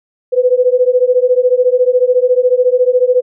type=beating tone pair; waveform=sine; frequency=493.9 / 507.9 Hz; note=B4 / B4; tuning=0 / +48 cents; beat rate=14 Hz; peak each=-11 dBFS; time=0.32-3.22 s; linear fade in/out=20 ms; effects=none